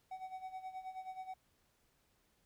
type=tone with tremolo; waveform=triangle; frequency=752 Hz; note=F#5; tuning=28 cents sharp; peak=-39 dBFS; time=0.11-1.34 s; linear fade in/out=5 ms; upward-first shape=sine; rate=9.4 Hz; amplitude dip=75%; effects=pink hiss -75 dBFS RMS until 2.45 s